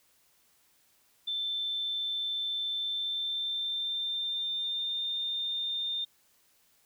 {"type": "tone with pitch glide", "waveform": "sine", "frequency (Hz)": [3543, 3617], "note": ["A7", "A7"], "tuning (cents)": [11, 47], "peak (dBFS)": -30, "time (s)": [1.27, 6.05], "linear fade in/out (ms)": 10, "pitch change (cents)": 36, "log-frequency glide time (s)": [2.73, 5.06], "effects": ["white hiss -67 dBFS RMS until 6.85 s"]}